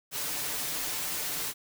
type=noise with comb filter; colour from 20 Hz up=white; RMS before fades=-33 dBFS; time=0.11-1.54 s; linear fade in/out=50 ms; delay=6.7 ms; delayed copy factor=+0.55; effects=none